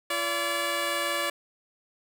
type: tone pair together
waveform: 10% pulse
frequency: 340.6 / 574.9 Hz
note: F4 / D5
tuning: -43 / -37 cents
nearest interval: major sixth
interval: 906 cents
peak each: -25 / -19 dBFS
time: 0.1-1.3 s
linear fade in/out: 5 ms
effects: none